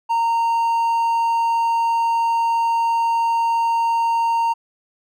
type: tone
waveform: triangle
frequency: 923 Hz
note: A#5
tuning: 17 cents flat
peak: -14 dBFS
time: 0.09-4.54 s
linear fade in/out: 20 ms
effects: none